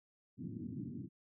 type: band-pass noise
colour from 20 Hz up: white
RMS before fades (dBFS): -44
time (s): 0.37-1.09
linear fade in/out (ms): 50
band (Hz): 100 to 300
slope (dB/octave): 48
effects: none